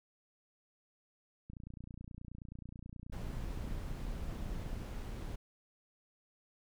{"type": "click train", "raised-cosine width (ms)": 5, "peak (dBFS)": -35, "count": 99, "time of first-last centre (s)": [1.5, 4.833], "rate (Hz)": 29.4}
{"type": "noise", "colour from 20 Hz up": "brown", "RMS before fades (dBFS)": -41, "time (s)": [3.12, 5.36], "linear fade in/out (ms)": 10}
{"effects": []}